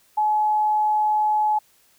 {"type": "tone", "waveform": "sine", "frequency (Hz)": 851, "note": "G#5", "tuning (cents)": 42, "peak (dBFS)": -17, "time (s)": [0.17, 1.59], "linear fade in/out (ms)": 10, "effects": ["white hiss -59 dBFS RMS until 1.98 s"]}